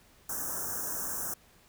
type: band-stop noise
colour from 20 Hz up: white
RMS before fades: -35 dBFS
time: 0.29-1.34 s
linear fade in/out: 5 ms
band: 1700 to 5500 Hz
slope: 96 dB/octave
effects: pink hiss -61 dBFS RMS until 1.68 s